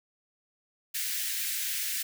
white high-pass noise, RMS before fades -32 dBFS, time 0.94-2.03 s, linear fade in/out 10 ms, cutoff 1600 Hz, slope 48 dB/octave, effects none

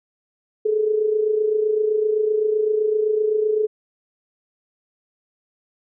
sine tone with amplitude modulation, 428.9 Hz, A4, 44 cents flat, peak -14 dBFS, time 0.65-3.67 s, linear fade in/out 10 ms, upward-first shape sine, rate 27.8 Hz, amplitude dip 60%, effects none

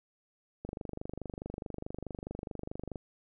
click train, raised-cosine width 2 ms, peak -25 dBFS, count 58, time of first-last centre 0.65-2.958 s, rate 24.7 Hz, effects none

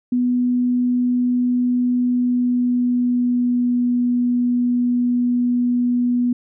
sine tone with pitch glide, 246.9 to 244.3 Hz, B3 to B3, 0 to -19 cents, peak -15 dBFS, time 0.12-6.33 s, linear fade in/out 5 ms, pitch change -19 cents, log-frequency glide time 2.02-3.84 s, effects none

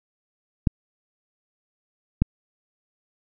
clicks, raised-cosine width 5 ms, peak -5 dBFS, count 2, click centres 0.672 / 2.22 s, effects none

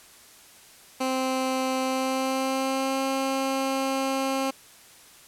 15% pulse tone with pitch glide, 260.9 to 268.1 Hz, C4 to C4, -5 to +42 cents, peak -18 dBFS, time 1-4.51 s, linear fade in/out 10 ms, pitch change +47 cents, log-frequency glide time 1.82-3.03 s, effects white hiss -51 dBFS RMS until 5.27 s + low-pass 12000 Hz 12 dB/octave

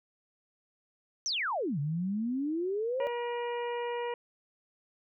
sine exponential two-way sweep, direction down then up, 6272 to 138.59 to 580 Hz, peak -29 dBFS, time 1.26-3.07 s, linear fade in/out 0 ms, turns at 1.79 s
harmonic tone, 478.6 Hz, A#4, 46 cents sharp, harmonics 1 / 2 / 3 / 4 / 5 / 6, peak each -33 / -37 / -52 / -45 / -47 / -49 dBFS, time 3-4.14 s, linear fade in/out 2 ms
effects none

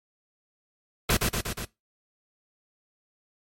pink noise with echo, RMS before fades -22 dBFS, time 1.09-1.17 s, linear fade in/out 5 ms, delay 120 ms, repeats 4, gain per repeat -3 dB, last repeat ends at 1.65 s, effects noise-tail reverb RT60 0.2 s tail -21 dB re dry + MP3 64 kbps

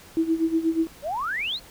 sine tone with tremolo, 325.9 Hz, E4, 20 cents flat, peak -17 dBFS, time 0.17-0.87 s, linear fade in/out 0 ms, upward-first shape sine, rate 8.3 Hz, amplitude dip 80%
sine exponential sweep, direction up, 540 to 4462 Hz, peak -25 dBFS, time 1.02-1.6 s, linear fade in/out 50 ms
effects pink hiss -48 dBFS RMS until 1.7 s

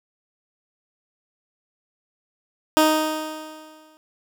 15% pulse tone with exponential decay, 311.1 Hz, D#4, in tune, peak -6 dBFS, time 2.77-3.97 s, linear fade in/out 0 ms, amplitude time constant 260 ms, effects none

